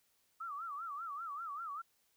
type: tone with vibrato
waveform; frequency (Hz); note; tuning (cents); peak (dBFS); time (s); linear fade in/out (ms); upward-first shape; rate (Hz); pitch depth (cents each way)
sine; 1244.5; D#6; 0; -40; 0.4-1.82; 10; sine; 5.1; 180
effects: white hiss -75 dBFS RMS until 2.16 s

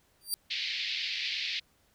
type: tone with exponential growth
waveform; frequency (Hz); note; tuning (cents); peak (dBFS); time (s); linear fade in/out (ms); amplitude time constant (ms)
15% pulse; 4699; D8; 0; -19; 0.21-0.34; 0; 28
type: band-pass noise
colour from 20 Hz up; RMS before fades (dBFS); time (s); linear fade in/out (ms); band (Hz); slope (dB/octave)
white; -34; 0.5-1.6; 10; 2000 to 4600; 48
effects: pink hiss -68 dBFS RMS until 1.94 s

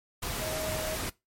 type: tone in noise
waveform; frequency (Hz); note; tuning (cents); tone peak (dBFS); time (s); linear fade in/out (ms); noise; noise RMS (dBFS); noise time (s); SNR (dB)
sine; 628; D#5; +16; -34; 0.41-0.96; 10; pink; -34; 0.22-1.1; -3
effects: noise-tail reverb RT60 0.2 s tail -20 dB re dry + MP3 64 kbps

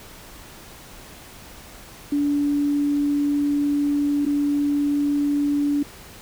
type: tone with dropouts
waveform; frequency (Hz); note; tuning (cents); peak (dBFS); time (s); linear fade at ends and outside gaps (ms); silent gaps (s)
sine; 288.6; D4; -30; -18; 2.12-5.83; 5; 4.253-4.262
effects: pink hiss -43 dBFS RMS until 6.21 s

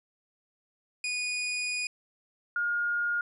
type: tone pair in turn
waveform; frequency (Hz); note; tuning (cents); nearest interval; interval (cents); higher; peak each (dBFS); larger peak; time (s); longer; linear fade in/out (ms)
sawtooth / sine; 2465 / 1423.1; D#7 / F6; -17 / +32; minor seventh; 951; first; -26; neither; 1.04-1.87 / 2.56-3.21; first; 2
effects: resampled to 24000 Hz

